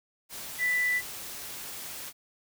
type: tone in noise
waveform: sine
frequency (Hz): 1982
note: B6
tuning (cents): +6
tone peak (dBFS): -24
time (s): 0.58-1.02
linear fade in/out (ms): 50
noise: white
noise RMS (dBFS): -40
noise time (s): 0.29-2.13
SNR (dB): +13
effects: none